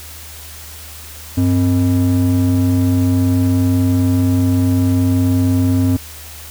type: ring-modulated tone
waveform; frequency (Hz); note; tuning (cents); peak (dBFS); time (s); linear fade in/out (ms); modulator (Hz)
triangle; 180; F#3; -47; -6; 1.37-5.97; 10; 82.4
effects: added 77 Hz sine -36 dBFS peak until 6.5 s + white hiss -35 dBFS RMS until 6.5 s